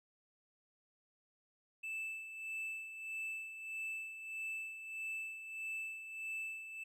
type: tone with tremolo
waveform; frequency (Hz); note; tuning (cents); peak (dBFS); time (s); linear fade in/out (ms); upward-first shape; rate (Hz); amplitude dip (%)
triangle; 2637; E7; 0; -37; 1.83-6.84; 10; sine; 1.6; 60
effects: none